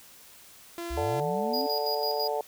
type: tone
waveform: sawtooth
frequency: 341.3 Hz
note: F4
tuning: 40 cents flat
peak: -30 dBFS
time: 0.78-1.2 s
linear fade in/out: 0 ms
type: linear sweep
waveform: sine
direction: up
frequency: 55 to 281.1 Hz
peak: -32 dBFS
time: 0.9-1.67 s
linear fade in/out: 10 ms
type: harmonic tone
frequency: 146.83 Hz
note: D3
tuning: in tune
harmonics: 3 / 4 / 5 / 6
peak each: -31 / -32 / -33 / -34 dBFS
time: 0.97-2.41 s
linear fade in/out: 2 ms
type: tone with tremolo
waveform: square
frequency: 4900 Hz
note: D#8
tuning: 27 cents flat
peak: -30 dBFS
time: 1.53-2.28 s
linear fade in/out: 10 ms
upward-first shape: square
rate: 6 Hz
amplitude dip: 65%
effects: white hiss -52 dBFS RMS until 2.47 s